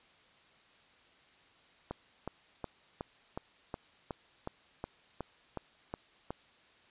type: click train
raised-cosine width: 1 ms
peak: -23 dBFS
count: 13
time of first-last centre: 1.91-6.306 s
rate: 2.73 Hz
effects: white hiss -63 dBFS RMS until 6.9 s + resampled to 8000 Hz